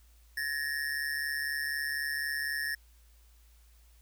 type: ring-modulated tone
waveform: square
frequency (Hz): 1781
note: A6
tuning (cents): +21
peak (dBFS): -29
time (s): 0.37-2.75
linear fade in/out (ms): 5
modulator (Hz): 72
effects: added 57 Hz sine -57 dBFS peak until 4.01 s + white hiss -67 dBFS RMS until 4.01 s